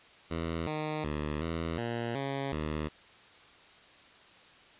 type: tone with pitch steps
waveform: 10% pulse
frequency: 82.6 / 153.8 / 75 / 82.5 / 117.5 / 137.6 / 76.8 Hz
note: E2 / D#3 / D2 / E2 / A#2 / C#3 / D#2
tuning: +4 / -20 / +37 / +2 / +14 / -12 / -22 cents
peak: -24 dBFS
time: 0.3-2.89 s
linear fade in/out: 20 ms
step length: 370 ms
effects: white hiss -56 dBFS RMS until 4.79 s + resampled to 8000 Hz